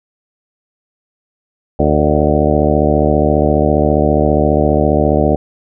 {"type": "harmonic tone with a mistuned harmonic", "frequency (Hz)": 74.8, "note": "D2", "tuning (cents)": 32, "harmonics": [1, 2, 3, 4, 5, 6, 7, 8, 9, 10], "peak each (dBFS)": [-17, -18, -18, -18, -19, -18, -22, -17, -22, -21], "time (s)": [1.79, 5.36], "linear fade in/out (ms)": 5, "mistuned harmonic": 7, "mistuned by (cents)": 54, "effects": []}